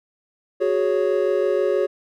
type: chord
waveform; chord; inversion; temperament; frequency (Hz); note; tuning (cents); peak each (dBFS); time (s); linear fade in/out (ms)
triangle; F# suspended second; none; just; 370 / 416.2 / 555; F#4 / G#4 / C#5; 0 / +4 / +2; -20; 0.6-1.87; 20
effects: none